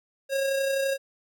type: tone with amplitude modulation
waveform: square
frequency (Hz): 544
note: C#5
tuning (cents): -33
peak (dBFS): -23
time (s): 0.29-0.98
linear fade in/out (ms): 50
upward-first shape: sine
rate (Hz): 31.8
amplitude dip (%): 35
effects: none